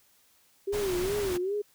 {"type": "tone with vibrato", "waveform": "sine", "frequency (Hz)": 384, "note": "G4", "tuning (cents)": -36, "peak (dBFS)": -27, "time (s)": [0.67, 1.62], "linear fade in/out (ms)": 10, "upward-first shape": "sine", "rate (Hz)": 2.5, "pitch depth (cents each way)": 140}
{"type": "noise", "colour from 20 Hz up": "pink", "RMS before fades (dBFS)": -36, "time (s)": [0.72, 1.38], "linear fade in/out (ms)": 20}
{"effects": ["white hiss -64 dBFS RMS until 1.74 s"]}